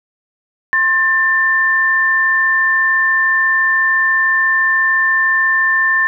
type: tone pair together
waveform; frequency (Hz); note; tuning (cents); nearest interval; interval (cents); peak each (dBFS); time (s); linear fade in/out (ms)
sine; 1061.4 / 1783; C6 / A6; +24 / +22; major sixth; 898; -20 / -11; 0.73-6.07; 0
effects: none